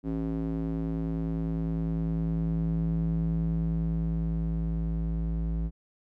square tone with band-pass filter sweep, 54.9 Hz, A1, 3 cents flat, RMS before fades -29 dBFS, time 0.03-5.71 s, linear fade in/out 50 ms, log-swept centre 260 to 110 Hz, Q 2.4, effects none

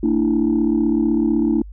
sine chord, A suspended fourth, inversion none, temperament equal with one note detuned, 225.5 / 293.7 / 329.6 Hz, A3 / D4 / E4, +43 / 0 / 0 cents, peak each -18 dBFS, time 0.03-1.62 s, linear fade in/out 5 ms, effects tanh soft clip ceiling -9 dBFS + added 50 Hz sine -33 dBFS peak until 1.72 s

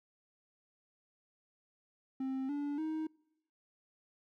triangle tone with pitch steps, 264.5 / 288.4 / 314.5 Hz, C4 / D4 / D#4, +19 / -31 / +19 cents, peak -32 dBFS, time 2.2-3.07 s, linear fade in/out 5 ms, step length 290 ms, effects noise-tail reverb RT60 0.9 s tail -26 dB re dry

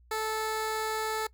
15% pulse tone, 437 Hz, A4, 12 cents flat, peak -23 dBFS, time 0.11-1.27 s, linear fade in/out 5 ms, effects noise-tail reverb RT60 0.1 s tail -21 dB re dry + added 60 Hz sine -56 dBFS peak until 1.33 s

